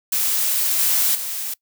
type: noise with level steps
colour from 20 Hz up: blue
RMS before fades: -20 / -18 / -27 dBFS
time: 0.12-1.54 s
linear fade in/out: 5 ms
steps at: 0.79 / 1.15 s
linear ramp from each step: 2 ms
effects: noise-tail reverb RT60 0.1 s tail -23 dB re dry